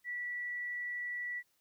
sine tone, 1952 Hz, B6, 21 cents flat, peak -36 dBFS, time 0.04-1.43 s, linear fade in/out 50 ms, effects white hiss -75 dBFS RMS until 1.6 s

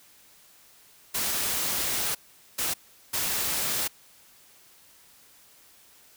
white noise bursts at uneven times, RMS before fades -28 dBFS, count 3, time 1.14-2.15 / 2.58-2.74 / 3.13-3.88 s, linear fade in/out 10 ms, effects white hiss -56 dBFS RMS until 6.16 s

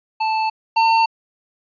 square tone pair in turn, 880 / 903.2 Hz, A5 / A5, 0 / +45 cents, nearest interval unison, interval 45 cents, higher second, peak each -18 / -13 dBFS, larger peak second, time 0.2-0.5 / 0.76-1.06 s, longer neither, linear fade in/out 10 ms, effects resampled to 11025 Hz

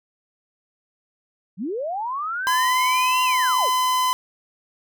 sine linear two-way sweep, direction up then down, 155.8 to 2807 to 325.8 Hz, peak -24 dBFS, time 1.57-3.7 s, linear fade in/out 50 ms, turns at 3.23 s
45% pulse tone, 1015 Hz, B5, 47 cents sharp, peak -18 dBFS, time 2.47-4.13 s, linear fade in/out 0 ms
effects none

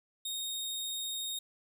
sawtooth tone, 3714 Hz, A#7, 7 cents flat, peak -32 dBFS, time 0.25-1.39 s, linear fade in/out 5 ms, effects none

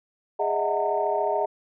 sine tone cluster, 412.3 / 613 / 647 / 734 / 911 Hz, G#4 / D#5 / E5 / F#5 / A#5, -13 / -26 / -32 / -14 / -40 cents, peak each -28 dBFS, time 0.39-1.46 s, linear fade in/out 10 ms, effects tanh soft clip ceiling -10 dBFS

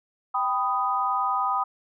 sine chord, G augmented, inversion none, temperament equal with one note detuned, 784 / 994.1 / 1244.5 Hz, G5 / B5 / D#6, 0 / +11 / 0 cents, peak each -28 / -27 / -25 dBFS, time 0.34-1.64 s, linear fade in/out 10 ms, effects none

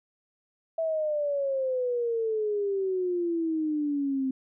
sine exponential sweep, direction down, 658 to 260.7 Hz, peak -25 dBFS, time 0.78-4.31 s, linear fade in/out 5 ms, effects none

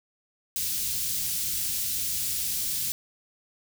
white band-stop noise, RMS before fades -29 dBFS, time 0.56-2.92 s, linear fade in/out 0 ms, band 160 to 3900 Hz, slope 12 dB/octave, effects none

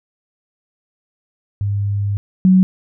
sine tone pair in turn, 101.1 / 186.49 Hz, G#2 / F#3, -46 / +14 cents, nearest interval major seventh, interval 1060 cents, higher second, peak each -16 / -7 dBFS, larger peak second, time 1.61-2.17 / 2.45-2.63 s, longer first, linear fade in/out 0 ms, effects none

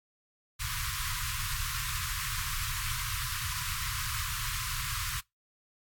pink band-stop noise, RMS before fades -34 dBFS, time 0.59-5.21 s, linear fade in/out 20 ms, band 140 to 1000 Hz, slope 96 dB/octave, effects noise-tail reverb RT60 0.2 s tail -26 dB re dry + AAC 64 kbps

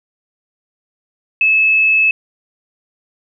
sine tone, 2600 Hz, E7, 24 cents flat, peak -9 dBFS, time 1.41-2.11 s, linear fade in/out 2 ms, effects none

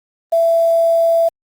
sine tone with quantisation, 666 Hz, E5, 18 cents sharp, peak -10 dBFS, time 0.32-1.29 s, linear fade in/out 10 ms, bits 6, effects Opus 24 kbps

